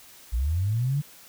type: linear sweep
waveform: sine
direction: up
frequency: 53.2 to 149.5 Hz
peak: -22 dBFS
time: 0.32-1.02 s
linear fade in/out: 20 ms
effects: white hiss -50 dBFS RMS until 1.28 s